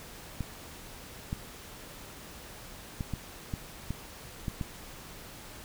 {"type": "clicks", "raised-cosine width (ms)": 5, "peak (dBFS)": -20, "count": 8, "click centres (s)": [0.407, 1.329, 3.008, 3.137, 3.538, 3.906, 4.482, 4.612], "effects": ["pink hiss -47 dBFS RMS until 5.64 s"]}